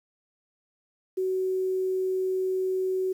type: tone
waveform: sine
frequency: 375 Hz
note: F#4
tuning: 23 cents sharp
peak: -24 dBFS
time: 1.17-3.13 s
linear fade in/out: 10 ms
effects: 9-bit